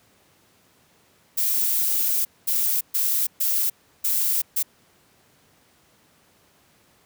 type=noise bursts at uneven times; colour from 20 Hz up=violet; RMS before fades=-22 dBFS; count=6; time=1.37-2.25 / 2.47-2.81 / 2.94-3.27 / 3.4-3.7 / 4.04-4.42 / 4.56-4.63 s; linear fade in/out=10 ms; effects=pink hiss -59 dBFS RMS until 7.05 s + high-pass 100 Hz 12 dB/octave